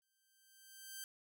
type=tone with exponential growth; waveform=5% pulse; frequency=1565 Hz; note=G6; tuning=3 cents flat; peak=-33 dBFS; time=0.02-1.04 s; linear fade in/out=1 ms; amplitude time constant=220 ms; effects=none